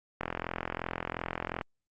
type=click train; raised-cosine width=0.5 ms; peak=-17 dBFS; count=61; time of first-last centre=0.21-1.612 s; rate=42.8 Hz; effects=Opus 48 kbps